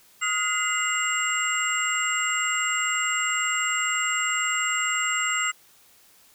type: tone cluster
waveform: sine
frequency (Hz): 1263 / 1425 / 2049 / 2838 / 7540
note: D#6 / F6 / C7 / F7 / A#8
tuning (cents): +26 / +34 / -37 / +27 / +19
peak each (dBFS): -30 / -30 / -27 / -31 / -28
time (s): 0.21-5.52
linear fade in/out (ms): 20
effects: white hiss -56 dBFS RMS until 6.34 s